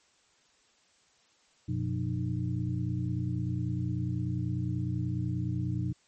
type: tone cluster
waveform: sine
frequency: 93.3 / 123.4 / 179.8 / 305.6 Hz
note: F#2 / B2 / F#3 / D#4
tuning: +15 / -1 / -49 / -31 cents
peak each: -35 / -31 / -36 / -38 dBFS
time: 1.68-5.93 s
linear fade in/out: 10 ms
effects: white hiss -66 dBFS RMS until 6.07 s + MP3 32 kbps